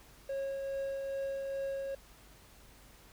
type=tone with tremolo; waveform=triangle; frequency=546 Hz; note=C#5; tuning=26 cents flat; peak=-31 dBFS; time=0.29-1.95 s; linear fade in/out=5 ms; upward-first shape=triangle; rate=2.4 Hz; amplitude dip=30%; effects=added 50 Hz sine -61 dBFS peak until 3.12 s + pink hiss -59 dBFS RMS until 3.12 s